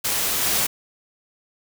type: noise with level steps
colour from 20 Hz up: white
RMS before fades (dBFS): -23 / -21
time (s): 0.04-0.67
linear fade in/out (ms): 10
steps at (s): 0.41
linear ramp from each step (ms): 20
effects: none